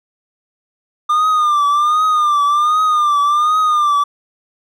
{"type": "tone with vibrato", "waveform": "triangle", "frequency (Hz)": 1204, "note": "D6", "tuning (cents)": 43, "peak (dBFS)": -9, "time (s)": [1.09, 4.04], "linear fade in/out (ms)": 10, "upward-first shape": "triangle", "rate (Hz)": 1.3, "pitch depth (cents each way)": 87, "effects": []}